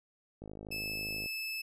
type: click train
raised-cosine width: 2 ms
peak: -32 dBFS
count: 45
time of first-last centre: 0.42-1.26 s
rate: 52.4 Hz
type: tone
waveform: 30% pulse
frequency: 2616 Hz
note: E7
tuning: 14 cents flat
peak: -33 dBFS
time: 0.71-1.62 s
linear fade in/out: 10 ms
effects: resampled to 32000 Hz